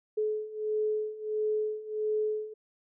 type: beating tone pair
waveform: sine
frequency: 427.5 / 429 Hz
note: A4 / A4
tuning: -50 / -44 cents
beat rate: 1.5 Hz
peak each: -33 / -30 dBFS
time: 0.17-2.54 s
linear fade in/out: 10 ms
effects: none